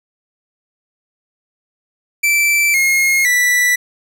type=tone with pitch steps; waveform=45% pulse; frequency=2331 / 2150 / 1967 Hz; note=D7 / C7 / B6; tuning=-14 / +47 / -7 cents; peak=-11 dBFS; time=2.23-3.76 s; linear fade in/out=10 ms; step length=510 ms; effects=none